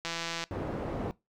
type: click train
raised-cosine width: 0.2 ms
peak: -17 dBFS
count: 66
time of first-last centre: 0.05-0.439 s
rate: 167 Hz
type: low-pass noise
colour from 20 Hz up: white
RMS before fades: -35 dBFS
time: 0.51-1.11 s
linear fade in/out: 0 ms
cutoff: 510 Hz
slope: 12 dB/octave
effects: noise-tail reverb RT60 0.2 s tail -20 dB re dry